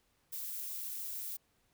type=noise; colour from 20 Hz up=violet; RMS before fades=-41 dBFS; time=0.32-1.37 s; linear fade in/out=10 ms; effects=pink hiss -74 dBFS RMS until 1.73 s